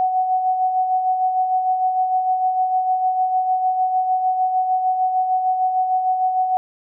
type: tone with tremolo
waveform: sine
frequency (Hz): 744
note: F#5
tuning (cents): +9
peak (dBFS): -14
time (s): 0-6.57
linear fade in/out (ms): 0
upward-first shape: sine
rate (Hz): 6.6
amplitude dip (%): 45
effects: none